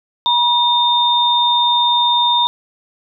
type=tone pair together; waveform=sine; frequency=964 / 3640 Hz; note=B5 / A#7; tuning=-42 / -42 cents; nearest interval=octave + major seventh; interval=2300 cents; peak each=-14 dBFS; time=0.26-2.47 s; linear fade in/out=0 ms; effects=none